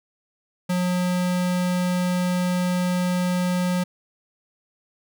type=tone; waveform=square; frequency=180 Hz; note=F#3; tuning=47 cents flat; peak=-21 dBFS; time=0.69-3.84 s; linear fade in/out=10 ms; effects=none